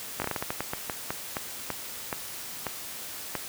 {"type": "slowing click train", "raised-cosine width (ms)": 0.5, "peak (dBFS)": -14, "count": 17, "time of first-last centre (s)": [0.2, 3.353], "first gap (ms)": 19, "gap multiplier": 1.27, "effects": ["white hiss -39 dBFS RMS until 3.48 s", "high-pass 60 Hz 12 dB/octave"]}